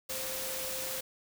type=tone in noise; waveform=sine; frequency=523 Hz; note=C5; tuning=1 cent flat; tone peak=-42 dBFS; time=0.09-1.01 s; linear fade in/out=10 ms; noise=white; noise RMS=-37 dBFS; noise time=0.09-1.01 s; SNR=-8 dB; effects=none